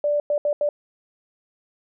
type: tone bursts at uneven times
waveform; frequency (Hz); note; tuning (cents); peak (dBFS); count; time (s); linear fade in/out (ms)
sine; 587; D5; -1; -18; 4; 0.04-0.2 / 0.3-0.38 / 0.45-0.53 / 0.61-0.69; 2
effects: none